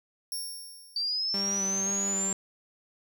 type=tone with exponential decay; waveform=15% pulse; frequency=5500 Hz; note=F8; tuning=27 cents flat; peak=-25 dBFS; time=0.32-1.47 s; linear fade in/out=1 ms; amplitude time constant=250 ms
type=linear sweep; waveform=sine; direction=up; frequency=4589 to 7420 Hz; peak=-27 dBFS; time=0.96-2.33 s; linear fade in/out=2 ms
type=tone with vibrato; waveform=sawtooth; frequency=196 Hz; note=G3; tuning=in tune; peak=-30 dBFS; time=1.34-2.33 s; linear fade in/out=2 ms; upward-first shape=square; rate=1.9 Hz; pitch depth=18 cents each way
effects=none